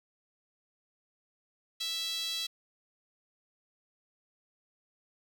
sawtooth tone with high-pass filter, 659.3 Hz, E5, in tune, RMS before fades -35 dBFS, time 1.8-2.47 s, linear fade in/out 10 ms, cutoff 3700 Hz, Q 5.3, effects none

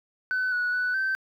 sine tone with pitch steps, 1510 / 1469 / 1487 / 1549 Hz, F#6 / F#6 / F#6 / G6, +35 / -13 / +8 / -21 cents, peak -22 dBFS, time 0.31-1.15 s, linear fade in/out 0 ms, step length 210 ms, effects tanh soft clip ceiling -21 dBFS + 10-bit

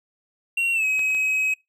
triangle tone with pitch glide, 2742 to 2544 Hz, F7 to D#7, -32 to +38 cents, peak -18 dBFS, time 0.57-1.54 s, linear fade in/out 5 ms, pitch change -130 cents, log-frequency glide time 0.73-0.85 s
clicks, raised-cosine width 0.3 ms, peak -22 / -32 / -24 dBFS, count 3, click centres 0.993 / 1.105 / 1.148 s
effects noise-tail reverb RT60 0.2 s tail -24 dB re dry

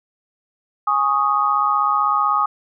sine chord, Ab suspended fourth, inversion none, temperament equal, 830.6 / 1108.7 / 1244.5 Hz, Ab5 / Db6 / Eb6, 0 / 0 / 0 cents, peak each -22 / -21 / -17 dBFS, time 0.87-2.46 s, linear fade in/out 5 ms, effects none

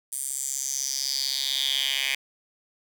10% pulse tone with high-pass filter sweep, 135.8 Hz, C#3, 35 cents flat, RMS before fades -28 dBFS, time 0.12-2.15 s, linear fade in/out 5 ms, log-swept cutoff 9300 to 2500 Hz, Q 4.8, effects none

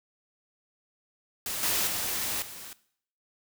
white noise with level steps, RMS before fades -33 / -27 / -31 / -43 dBFS, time 1.46-2.73 s, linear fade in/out 2 ms, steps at 1.63 / 1.87 / 2.42 s, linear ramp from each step 2 ms, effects noise-tail reverb RT60 0.6 s tail -18 dB re dry

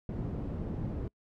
white low-pass noise, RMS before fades -36 dBFS, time 0.09-1.08 s, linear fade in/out 2 ms, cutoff 210 Hz, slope 12 dB/octave, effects noise-tail reverb RT60 0.1 s tail -26 dB re dry

